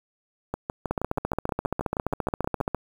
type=two click trains; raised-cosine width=1 ms; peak=-11 / -14 dBFS; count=28 / 14; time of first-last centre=0.91-2.747 / 0.54-2.603 s; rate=14.7 / 6.3 Hz; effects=7-bit